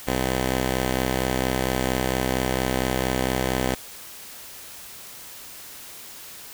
5% pulse tone pair together, 64.36 / 255.2 Hz, C2 / C4, -28 / -43 cents, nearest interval 2 octaves, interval 2385 cents, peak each -11 / -22 dBFS, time 0.07-3.75 s, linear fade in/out 5 ms, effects white hiss -41 dBFS RMS until 6.53 s

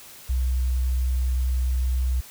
sine tone, 63.2 Hz, B1, 41 cents sharp, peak -20 dBFS, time 0.29-2.21 s, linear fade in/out 10 ms, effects white hiss -45 dBFS RMS until 2.3 s

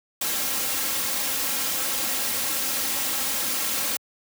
white noise with comb filter, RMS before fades -26 dBFS, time 0.21-3.97 s, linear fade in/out 5 ms, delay 3.7 ms, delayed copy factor +0.6, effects high-pass 80 Hz 12 dB/octave

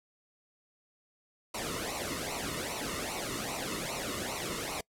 pink noise with flanger, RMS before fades -36 dBFS, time 1.54-4.81 s, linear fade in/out 5 ms, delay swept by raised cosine 0.59 to 1.28 ms, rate 2.5 Hz, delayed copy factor -0.8, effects noise-tail reverb RT60 0.1 s tail -25 dB re dry + low-pass 12000 Hz 12 dB/octave

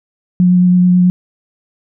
sine tone with vibrato, 180 Hz, F#3, 47 cents flat, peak -6 dBFS, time 0.4-1.1 s, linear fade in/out 0 ms, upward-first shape triangle, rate 9.2 Hz, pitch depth 14 cents each way, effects none

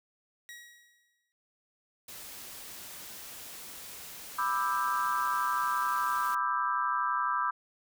sawtooth tone with exponential decay, 1907 Hz, A#6, 39 cents sharp, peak -39 dBFS, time 0.49-1.32 s, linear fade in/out 0 ms, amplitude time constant 180 ms
white noise, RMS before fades -45 dBFS, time 2.08-6.35 s, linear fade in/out 5 ms
sine chord, E minor seventh, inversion second, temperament just, 988.9 / 1186.7 / 1318.5 / 1582.2 Hz, B5 / D6 / E6 / G6, +2 / +18 / 0 / +16 cents, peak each -32 / -31 / -33 / -36 dBFS, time 4.38-7.51 s, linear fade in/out 10 ms
effects none

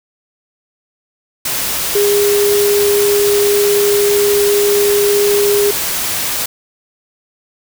sine tone in noise, 408.8 Hz, G#4, 27 cents flat, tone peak -10 dBFS, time 1.95-5.71 s, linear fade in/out 5 ms, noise white, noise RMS -18 dBFS, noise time 1.45-6.46 s, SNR +5 dB, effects none

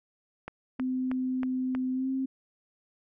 click train, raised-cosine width 0.5 ms, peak -22 dBFS, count 5, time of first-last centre 0.48-1.75 s, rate 3.15 Hz
sine tone with pitch glide, 256.9 to 264.7 Hz, C4 to C4, -32 to +20 cents, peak -27 dBFS, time 0.79-2.26 s, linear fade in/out 10 ms, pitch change +52 cents, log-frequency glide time 1.93-2.09 s
effects none

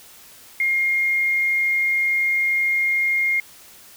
sine tone, 2131 Hz, C7, 31 cents sharp, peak -17 dBFS, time 0.6-3.4 s, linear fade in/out 2 ms, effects white hiss -46 dBFS RMS until 3.96 s

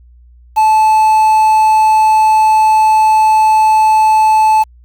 triangle tone with quantisation, 870 Hz, A5, 20 cents flat, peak -4 dBFS, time 0.56-4.64 s, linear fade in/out 20 ms, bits 5, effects added 60 Hz sine -39 dBFS peak until 4.84 s

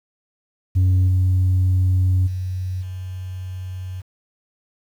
sine tone with level steps, 92.5 Hz, F#2, in tune, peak -10 / -12 / -22 / -27 dBFS, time 0.75-4.02 s, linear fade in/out 20 ms, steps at 1.07 / 2.26 / 2.81 s, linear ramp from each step 20 ms, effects tanh soft clip ceiling -12 dBFS + 8-bit

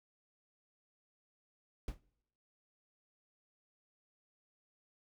brown noise with exponential decay, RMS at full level -35 dBFS, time 1.88-2 s, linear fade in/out 2 ms, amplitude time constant 26 ms, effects noise-tail reverb RT60 0.8 s tail -24 dB re dry

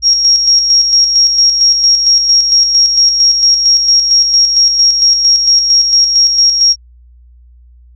sine tone with tremolo, 5588 Hz, F8, in tune, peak -4 dBFS, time 0.02-6.76 s, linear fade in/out 50 ms, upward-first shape square, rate 4.4 Hz, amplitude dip 45%, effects added 60 Hz sine -38 dBFS peak until 7.95 s

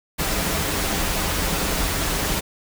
pink noise with comb filter, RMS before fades -23 dBFS, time 0.18-2.41 s, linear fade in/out 20 ms, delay 8.4 ms, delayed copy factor -0.5, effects none

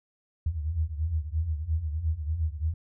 sine tone cluster, 75 / 80.5 / 83.6 Hz, D2 / E2 / E2, +37 / -41 / +25 cents, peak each -31 dBFS, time 0.46-2.74 s, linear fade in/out 5 ms, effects none

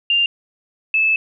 sine tone pair in turn, 2794 / 2616 Hz, F7 / E7, 0 / -14 cents, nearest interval minor second, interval 114 cents, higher first, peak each -13 dBFS, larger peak neither, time 0.1-0.26 / 0.94-1.16 s, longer second, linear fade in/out 2 ms, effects none

